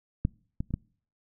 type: clicks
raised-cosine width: 5 ms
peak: -12 / -18 / -27 / -15 dBFS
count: 4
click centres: 0.251 / 0.605 / 0.707 / 0.74 s
effects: noise-tail reverb RT60 0.5 s tail -26 dB re dry